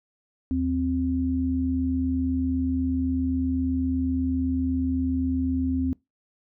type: tone pair together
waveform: sine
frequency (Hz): 77.91 / 261.6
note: D#2 / C4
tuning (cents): +3 / 0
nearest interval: octave + major sixth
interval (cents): 2097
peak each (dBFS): -28 / -23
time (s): 0.51-5.93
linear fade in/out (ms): 0
effects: noise-tail reverb RT60 0.2 s tail -23 dB re dry